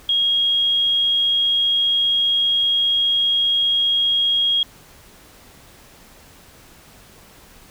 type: tone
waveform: sine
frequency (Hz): 3275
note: G#7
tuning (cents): -25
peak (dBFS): -15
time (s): 0.09-4.63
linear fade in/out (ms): 2
effects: pink hiss -47 dBFS RMS until 7.7 s